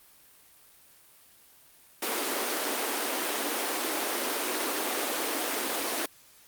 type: high-pass noise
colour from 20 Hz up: pink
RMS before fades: -30 dBFS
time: 2.02-6.06 s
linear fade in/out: 5 ms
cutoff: 260 Hz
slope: 48 dB/octave
effects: white hiss -57 dBFS RMS until 6.47 s + Opus 32 kbps